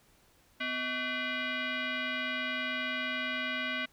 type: tone with frequency modulation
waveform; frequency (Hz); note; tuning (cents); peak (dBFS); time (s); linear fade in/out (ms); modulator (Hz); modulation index
sine; 252.7; B3; +40; -31; 0.6-3.86; 10; 885; 3.2
effects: pink hiss -65 dBFS RMS until 3.92 s